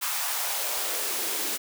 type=noise with high-pass filter sweep; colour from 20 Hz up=white; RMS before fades=-29 dBFS; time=0.01-1.58 s; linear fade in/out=20 ms; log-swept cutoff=1100 to 250 Hz; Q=1.9; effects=none